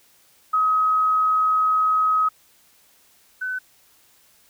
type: tone pair in turn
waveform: sine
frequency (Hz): 1269 / 1509.1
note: D#6 / F#6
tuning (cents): +34 / +34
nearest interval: minor third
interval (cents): 300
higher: second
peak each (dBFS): -16 / -24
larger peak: first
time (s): 0.53-2.29 / 3.41-3.59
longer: first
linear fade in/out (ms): 10
effects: white hiss -57 dBFS RMS until 4.49 s